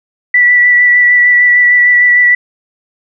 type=tone with vibrato; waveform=sine; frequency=1961 Hz; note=B6; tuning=13 cents flat; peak=-4 dBFS; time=0.34-2.35 s; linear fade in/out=5 ms; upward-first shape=sine; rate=6.6 Hz; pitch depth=14 cents each way; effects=none